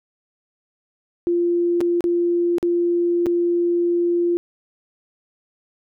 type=tone with dropouts; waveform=sine; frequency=346.4 Hz; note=F4; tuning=14 cents flat; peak=-16 dBFS; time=1.27-4.37 s; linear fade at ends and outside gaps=0 ms; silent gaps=1.806-1.812 / 2.007-2.041 / 2.583-2.628 / 3.26-3.266 s; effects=none